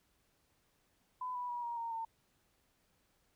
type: tone with pitch steps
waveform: sine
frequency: 1005 / 984.3 / 964.1 / 944.2 / 924.8 / 905.8 Hz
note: B5 / B5 / B5 / A#5 / A#5 / A#5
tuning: +30 / -6 / -42 / +22 / -14 / -50 cents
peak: -37 dBFS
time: 1.21-2.05 s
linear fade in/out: 5 ms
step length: 140 ms
effects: pink hiss -75 dBFS RMS until 3.35 s

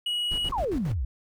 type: tone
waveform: triangle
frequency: 2911 Hz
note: F#7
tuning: 29 cents flat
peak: -24 dBFS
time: 0.06-0.49 s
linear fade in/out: 5 ms
type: noise with tremolo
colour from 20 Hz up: brown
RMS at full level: -33 dBFS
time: 0.31-0.94 s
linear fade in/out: 5 ms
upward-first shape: square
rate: 7.4 Hz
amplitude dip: 75%
type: exponential sweep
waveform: sine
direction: down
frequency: 1155 to 53 Hz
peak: -25 dBFS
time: 0.52-1.05 s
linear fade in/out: 5 ms
effects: none

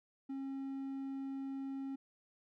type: tone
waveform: triangle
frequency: 270.9 Hz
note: C#4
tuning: 40 cents flat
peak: -37 dBFS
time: 0.29-1.96 s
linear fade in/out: 10 ms
effects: none

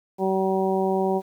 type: harmonic tone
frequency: 190.6 Hz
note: G3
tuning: 48 cents flat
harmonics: 1 / 2 / 3 / 4 / 5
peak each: -26 / -23 / -29 / -27 / -32 dBFS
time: 0.18-1.22 s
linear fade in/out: 50 ms
effects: 9-bit

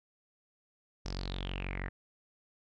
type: tone with low-pass filter sweep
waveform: sawtooth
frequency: 46.25 Hz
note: F#1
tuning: in tune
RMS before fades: -38 dBFS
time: 1.05-1.89 s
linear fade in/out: 10 ms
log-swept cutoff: 5500 to 1800 Hz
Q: 8
effects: none

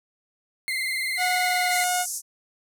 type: tone with vibrato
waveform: 35% pulse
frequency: 2093 Hz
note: C7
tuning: in tune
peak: -23 dBFS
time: 0.68-1.84 s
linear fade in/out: 0 ms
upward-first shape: sine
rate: 20 Hz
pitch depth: 62 cents each way
type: tone with pitch glide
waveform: sawtooth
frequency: 728 to 722.1 Hz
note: F#5 to F#5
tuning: -28 to -42 cents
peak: -19 dBFS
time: 1.17-2.06 s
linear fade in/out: 50 ms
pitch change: -14 cents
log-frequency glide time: 1.4-1.76 s
type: band-pass noise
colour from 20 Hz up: pink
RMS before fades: -31 dBFS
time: 1.69-2.22 s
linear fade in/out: 50 ms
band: 5800 to 12000 Hz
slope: 48 dB/octave
effects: none

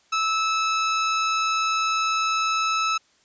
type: tone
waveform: sawtooth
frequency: 1306 Hz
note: E6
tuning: 17 cents flat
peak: -17 dBFS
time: 0.12-2.98 s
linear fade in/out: 10 ms
effects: white hiss -61 dBFS RMS until 3.24 s + resampled to 16000 Hz

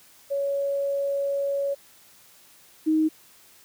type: tone pair in turn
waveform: sine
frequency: 559 / 313.7 Hz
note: C#5 / D#4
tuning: +14 / +14 cents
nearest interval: minor seventh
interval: 1000 cents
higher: first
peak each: -23 / -18 dBFS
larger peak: second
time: 0.3-1.75 / 2.86-3.09 s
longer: first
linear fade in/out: 20 ms
effects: white hiss -54 dBFS RMS until 3.64 s + high-pass 60 Hz 12 dB/octave

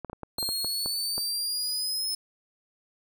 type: clicks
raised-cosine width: 1 ms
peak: -22 dBFS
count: 10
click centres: 0.047 / 0.098 / 0.131 / 0.233 / 0.385 / 0.428 / 0.49 / 0.646 / 0.86 / 1.18 s
type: exponential sweep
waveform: sawtooth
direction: up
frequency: 4186 to 5220 Hz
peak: -25 dBFS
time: 0.38-2.15 s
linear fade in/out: 5 ms
effects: none

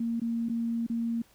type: tone with dropouts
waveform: sine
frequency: 231.5 Hz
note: A#3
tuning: 12 cents flat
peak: -27 dBFS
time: 0-1.22 s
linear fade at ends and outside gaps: 5 ms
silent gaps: 0.199-0.216 / 0.488-0.496 / 0.866-0.898 s
effects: pink hiss -61 dBFS RMS until 1.34 s

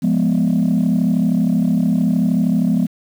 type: chord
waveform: sine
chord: F diminished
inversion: none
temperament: equal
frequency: 174.61 / 207.7 / 246.9 Hz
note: F3 / Ab3 / Cb4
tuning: 0 / 0 / 0 cents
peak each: -16 dBFS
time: 0.02-2.87 s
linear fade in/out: 20 ms
effects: tanh soft clip ceiling -9 dBFS + 7-bit

